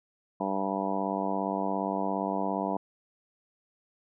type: harmonic tone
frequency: 97.3 Hz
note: G2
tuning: 12 cents flat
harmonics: 2 / 3 / 4 / 5 / 6 / 7 / 8 / 9 / 10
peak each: -34 / -35 / -39 / -38 / -39 / -34 / -38 / -37 / -36 dBFS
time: 0.4-2.77 s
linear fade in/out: 5 ms
effects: none